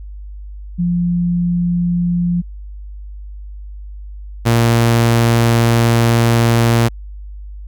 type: tone pair in turn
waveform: sine / sawtooth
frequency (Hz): 174.6 / 116.53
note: F3 / A#2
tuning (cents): 0 / 0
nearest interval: perfect fifth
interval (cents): 700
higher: first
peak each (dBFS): -13 / -6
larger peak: second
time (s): 0.78-2.42 / 4.45-6.89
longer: second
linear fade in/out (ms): 20
effects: added 50 Hz sine -28 dBFS peak until 7.67 s

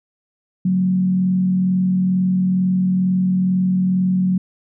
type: tone with frequency modulation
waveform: sine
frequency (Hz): 185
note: F#3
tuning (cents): 0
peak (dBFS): -14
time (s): 0.65-4.38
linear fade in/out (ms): 5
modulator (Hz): 42.2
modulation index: 0.35
effects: none

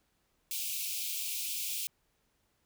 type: high-pass noise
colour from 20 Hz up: white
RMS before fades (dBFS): -36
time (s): 0.51-1.87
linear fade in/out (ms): 0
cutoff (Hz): 2300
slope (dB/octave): 96
effects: pink hiss -75 dBFS RMS until 2.65 s

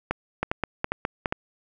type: two click trains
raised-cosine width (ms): 0.5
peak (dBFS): -9 / -9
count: 4 / 5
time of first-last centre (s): 0.11-1.325 / 0.43-1.258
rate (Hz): 2.47 / 4.83
effects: none

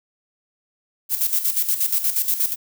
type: noise with tremolo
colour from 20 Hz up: violet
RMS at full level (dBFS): -19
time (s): 1.09-2.56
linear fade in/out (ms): 50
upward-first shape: square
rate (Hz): 8.4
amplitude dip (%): 65
effects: none

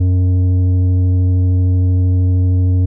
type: tone with tanh clipping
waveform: sine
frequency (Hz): 91.3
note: F#2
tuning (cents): -23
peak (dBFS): -11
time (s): 0-2.86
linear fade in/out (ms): 10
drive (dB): 8
effects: none

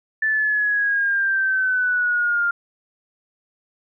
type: exponential sweep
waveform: sine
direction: down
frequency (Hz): 1760 to 1396.9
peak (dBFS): -17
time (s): 0.22-2.51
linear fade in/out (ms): 5
effects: none

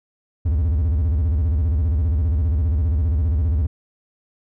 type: tone with vibrato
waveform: triangle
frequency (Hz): 77.3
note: D#2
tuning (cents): -11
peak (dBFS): -14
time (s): 0.45-3.67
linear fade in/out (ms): 10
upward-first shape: square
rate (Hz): 15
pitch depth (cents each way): 210
effects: none

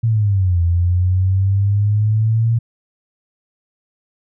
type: exponential two-way sweep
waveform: sine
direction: down then up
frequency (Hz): 116.54 to 84.8 to 116.54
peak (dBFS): -12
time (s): 0.03-2.59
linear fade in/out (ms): 10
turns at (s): 0.62
effects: none

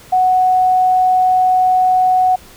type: tone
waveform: sine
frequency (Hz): 740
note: F#5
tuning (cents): 0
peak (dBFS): -9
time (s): 0.12-2.36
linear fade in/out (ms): 10
effects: pink hiss -41 dBFS RMS until 2.56 s

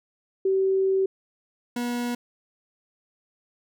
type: tone pair in turn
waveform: sine / 40% pulse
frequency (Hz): 383.7 / 241.7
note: G4 / B3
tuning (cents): -37 / -37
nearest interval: minor sixth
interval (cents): 800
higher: first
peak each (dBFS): -19 / -25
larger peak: first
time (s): 0.45-1.06 / 1.76-2.15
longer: first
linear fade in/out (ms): 5
effects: none

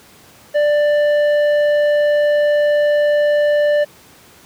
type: tone with tanh clipping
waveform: sine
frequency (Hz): 590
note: D5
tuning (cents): +8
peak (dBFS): -13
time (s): 0.54-3.85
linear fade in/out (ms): 20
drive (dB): 9
effects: pink hiss -45 dBFS RMS until 4.45 s + high-pass 100 Hz 12 dB/octave

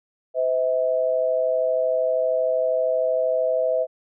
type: tone pair together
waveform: sine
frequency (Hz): 511 / 643.8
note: C5 / E5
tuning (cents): -41 / -41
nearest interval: major third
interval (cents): 400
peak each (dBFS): -22 / -21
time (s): 0.34-3.87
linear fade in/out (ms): 50
effects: none

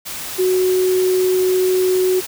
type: tone in noise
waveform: sine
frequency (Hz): 370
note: F#4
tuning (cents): 0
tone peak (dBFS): -13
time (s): 0.38-2.21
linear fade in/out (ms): 20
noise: white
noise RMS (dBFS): -28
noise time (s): 0.05-2.27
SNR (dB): +12
effects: none

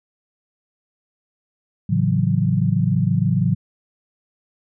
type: chord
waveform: sine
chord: F# minor seventh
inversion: first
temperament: equal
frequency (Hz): 110 / 138.59 / 164.81 / 185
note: A2 / C#3 / E3 / F#3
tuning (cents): 0 / 0 / 0 / 0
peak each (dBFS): -21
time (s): 1.89-3.55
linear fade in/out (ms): 10
effects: none

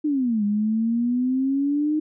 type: exponential two-way sweep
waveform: sine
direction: down then up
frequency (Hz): 310 to 203.3 to 310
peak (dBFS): -19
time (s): 0.04-2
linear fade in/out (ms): 10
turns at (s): 0.44
effects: none

